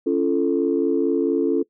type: chord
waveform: sine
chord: Db augmented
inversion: none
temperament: equal with one note detuned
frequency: 277.2 / 341.6 / 440 Hz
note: Db4 / F4 / A4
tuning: 0 / -38 / 0 cents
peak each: -21 dBFS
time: 0.06-1.63 s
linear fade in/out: 10 ms
effects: noise-tail reverb RT60 0.1 s tail -22 dB re dry + tanh soft clip ceiling -8 dBFS